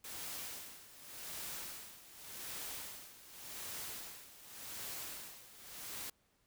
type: noise with tremolo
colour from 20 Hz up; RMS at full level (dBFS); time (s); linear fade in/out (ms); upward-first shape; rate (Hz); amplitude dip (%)
white; -44; 0.04-6.1; 5; sine; 0.87; 80
effects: pink hiss -75 dBFS RMS until 6.46 s